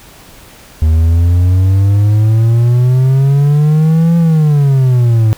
triangle exponential two-way sweep, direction up then down, 77.78 to 169.8 to 107.3 Hz, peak -4 dBFS, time 0.82-5.33 s, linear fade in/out 0 ms, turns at 4.17 s, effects pink hiss -38 dBFS RMS until 5.37 s

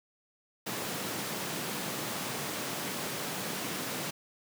pink high-pass noise, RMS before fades -36 dBFS, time 0.66-4.11 s, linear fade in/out 10 ms, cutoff 140 Hz, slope 24 dB/octave, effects none

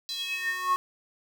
square tone with high-pass filter sweep, 366.8 Hz, F#4, 15 cents flat, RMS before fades -30 dBFS, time 0.09-0.76 s, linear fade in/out 0 ms, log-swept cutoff 4300 to 1000 Hz, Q 7.9, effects none

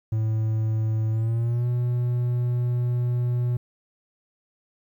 triangle tone with pitch glide, 110 to 122.05 Hz, A2 to B2, 0 to -20 cents, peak -19 dBFS, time 0.12-3.57 s, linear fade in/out 5 ms, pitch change +180 cents, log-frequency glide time 1.11-1.67 s, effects 10-bit

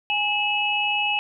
sine tone cluster, 828 / 2601 / 2910 Hz, G#5 / E7 / F#7, -5 / -24 / -29 cents, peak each -26 / -23 / -26 dBFS, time 0.1-1.19 s, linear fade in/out 0 ms, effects none

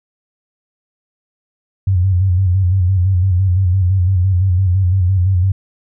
sine tone with vibrato, 92.6 Hz, F#2, 2 cents sharp, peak -10 dBFS, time 1.87-5.52 s, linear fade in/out 5 ms, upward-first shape square, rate 5.9 Hz, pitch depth 67 cents each way, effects none

